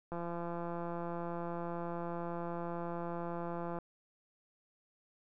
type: click train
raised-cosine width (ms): 1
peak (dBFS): -27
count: 628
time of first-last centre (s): 0.12-3.787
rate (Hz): 171
effects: none